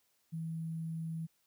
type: tone with sample-and-hold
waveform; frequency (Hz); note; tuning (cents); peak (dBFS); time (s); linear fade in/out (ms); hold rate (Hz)
sine; 162.6; E3; -23; -36; 0.32-1.27; 20; 11025
effects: white hiss -75 dBFS RMS until 1.46 s